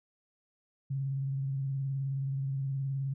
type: tone with vibrato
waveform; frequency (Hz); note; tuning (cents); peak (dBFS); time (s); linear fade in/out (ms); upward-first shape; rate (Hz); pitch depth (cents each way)
sine; 136.1; C#3; -31; -30; 0.9-3.14; 10; sine; 19; 38
effects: none